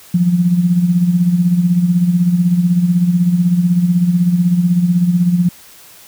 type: tone with tremolo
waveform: sine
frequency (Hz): 176.2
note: F3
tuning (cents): +16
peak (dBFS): -7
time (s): 0.14-5.49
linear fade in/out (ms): 5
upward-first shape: sine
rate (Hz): 16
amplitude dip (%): 60
effects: white hiss -41 dBFS RMS until 6.07 s